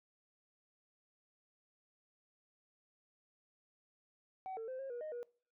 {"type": "tone with pitch steps", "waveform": "sine", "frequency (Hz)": [757, 449.1, 517, 539, 481.8, 618, 481.6], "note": ["F#5", "A4", "C5", "C#5", "B4", "D#5", "B4"], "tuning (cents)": [39, 35, -21, -49, -43, -12, -44], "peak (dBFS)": -39, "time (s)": [4.46, 5.23], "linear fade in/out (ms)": 0, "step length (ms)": 110, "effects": ["noise-tail reverb RT60 0.4 s tail -24 dB re dry", "tanh soft clip ceiling -39 dBFS"]}